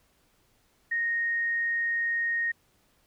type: tone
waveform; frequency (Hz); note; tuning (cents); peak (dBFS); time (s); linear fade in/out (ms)
sine; 1861; A#6; -3; -25; 0.91-2.52; 10
effects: pink hiss -67 dBFS RMS until 3.06 s